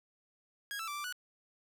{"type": "tone with pitch steps", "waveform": "sawtooth", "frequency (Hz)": [1643, 1324, 1169, 1176, 1475], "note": ["G#6", "E6", "D6", "D6", "F#6"], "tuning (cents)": [-19, 7, -8, 2, -6], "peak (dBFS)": -34, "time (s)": [0.71, 1.125], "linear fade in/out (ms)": 0, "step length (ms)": 83, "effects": []}